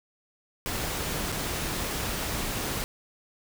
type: noise with dropouts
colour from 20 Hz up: pink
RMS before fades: -31 dBFS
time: 0.66-2.84 s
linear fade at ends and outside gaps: 0 ms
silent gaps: 1.319-1.324 s
effects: none